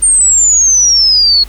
sine exponential sweep, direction down, 8870 to 4300 Hz, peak -5 dBFS, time 0.02-1.44 s, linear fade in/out 10 ms, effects added 50 Hz sine -28 dBFS peak until 1.48 s + pink hiss -38 dBFS RMS until 1.48 s

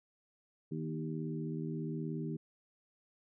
harmonic tone with a mistuned harmonic, 78.9 Hz, D#2, 25 cents sharp, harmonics 2 / 3 / 4 / 5, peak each -38 / -42 / -43 / -45 dBFS, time 0.71-2.37 s, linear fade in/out 10 ms, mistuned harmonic 3, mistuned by +16 cents, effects none

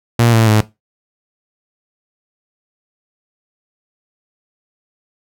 sawtooth tone with pitch steps, 117.7 / 112.58 / 107.68 Hz, A#2 / A2 / A2, +17 / +40 / -37 cents, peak -5 dBFS, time 0.19-0.61 s, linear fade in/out 5 ms, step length 140 ms, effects noise-tail reverb RT60 0.2 s tail -17 dB re dry

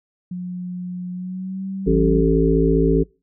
sine tone with pitch glide, 179.8 to 192.7 Hz, F#3 to G3, -49 to -29 cents, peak -25 dBFS, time 0.31-2.22 s, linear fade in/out 5 ms, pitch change +120 cents, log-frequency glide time 1.12-1.66 s
harmonic tone, 55 Hz, A1, in tune, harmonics 1 / 3 / 5 / 7 / 8, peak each -20 / -20 / -20 / -20 / -20 dBFS, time 1.86-3.04 s, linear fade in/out 20 ms
effects noise-tail reverb RT60 0.3 s tail -24 dB re dry

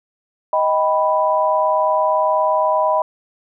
sine chord, Eb augmented, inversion none, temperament equal with one note detuned, 626.2 / 784 / 987.8 Hz, Eb5 / G5 / B5, +11 / 0 / 0 cents, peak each -17 / -22 / -17 dBFS, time 0.53-3.02 s, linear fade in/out 2 ms, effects none

